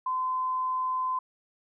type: tone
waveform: sine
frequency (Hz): 1026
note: C6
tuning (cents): -34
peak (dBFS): -26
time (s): 0.06-1.19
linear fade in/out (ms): 5
effects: none